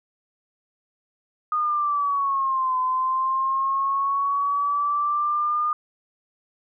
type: linear two-way sweep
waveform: sine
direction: down then up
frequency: 1233 to 1020 to 1218 Hz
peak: -20 dBFS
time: 1.52-5.73 s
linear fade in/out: 2 ms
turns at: 2.78 s
effects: none